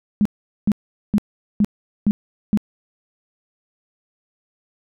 sine tone bursts, 207.7 Hz, G#3, in tune, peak -12 dBFS, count 6, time 0.21-2.574 s, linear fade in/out 0 ms, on 44 ms, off 420 ms, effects none

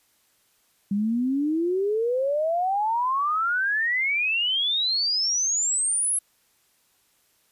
sine exponential sweep, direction up, 196 to 11000 Hz, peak -21 dBFS, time 0.91-6.19 s, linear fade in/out 5 ms, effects white hiss -65 dBFS RMS until 7.51 s + resampled to 32000 Hz

